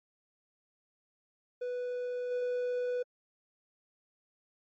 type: tone with level steps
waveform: triangle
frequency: 493.9 Hz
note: B4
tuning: in tune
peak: -31 / -28 dBFS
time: 1.61-3.03 s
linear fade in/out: 10 ms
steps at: 2.3 s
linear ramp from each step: 20 ms
effects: MP3 32 kbps